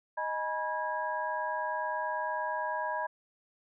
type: tone cluster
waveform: sine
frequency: 622 / 841 / 970 / 1642 Hz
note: D#5 / G#5 / B5 / G#6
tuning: -1 / +22 / -31 / -20 cents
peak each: -37 / -40 / -33 / -38 dBFS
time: 0.17-3.07 s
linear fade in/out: 10 ms
effects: none